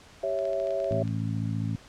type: chord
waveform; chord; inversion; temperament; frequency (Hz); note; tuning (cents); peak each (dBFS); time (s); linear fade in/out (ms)
sine; C# diminished; second; equal; 392 / 554.4 / 659.3; G4 / C#5 / E5; 0 / 0 / 0; -34 / -29 / -29; 0.23-1.03; 5
type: clicks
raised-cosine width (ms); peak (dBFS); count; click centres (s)
0.2; -29; 10; 0.389 / 0.454 / 0.532 / 0.6 / 0.671 / 0.707 / 0.802 / 0.844 / 0.921 / 1.077
type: harmonic tone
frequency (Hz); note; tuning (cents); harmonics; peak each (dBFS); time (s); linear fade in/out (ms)
54.8; A1; -6; 2 / 3 / 4 / 5; -29 / -33 / -35 / -37; 0.91-1.76; 0
effects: pink hiss -52 dBFS RMS until 1.88 s + low-pass 7000 Hz 12 dB/octave